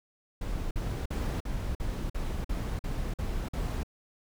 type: noise bursts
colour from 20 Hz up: brown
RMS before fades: -32 dBFS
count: 10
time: 0.41-3.833 s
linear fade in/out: 5 ms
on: 300 ms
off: 47 ms
effects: none